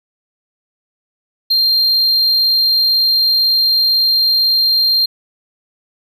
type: tone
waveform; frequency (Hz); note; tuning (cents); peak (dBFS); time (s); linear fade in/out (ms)
triangle; 4186; C8; 0; -9; 1.5-5.06; 10
effects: none